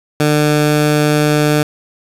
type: tone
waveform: 15% pulse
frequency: 149.8 Hz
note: D3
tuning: 35 cents sharp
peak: -4 dBFS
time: 0.2-1.63 s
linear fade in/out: 2 ms
effects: resampled to 32000 Hz + 7-bit